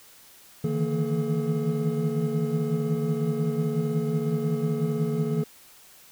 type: tone cluster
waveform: triangle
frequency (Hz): 148.1 / 158.6 / 164.3 / 229.9 / 425.2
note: D3 / D#3 / E3 / A#3 / G#4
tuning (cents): +15 / +33 / -5 / -24 / +41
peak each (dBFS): -28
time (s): 0.64-5.44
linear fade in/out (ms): 5
effects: white hiss -52 dBFS RMS until 6.11 s